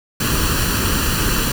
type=noise with comb filter; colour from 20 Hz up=pink; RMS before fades=-18 dBFS; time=0.2-1.52 s; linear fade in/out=5 ms; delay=0.69 ms; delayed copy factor=+0.65; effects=none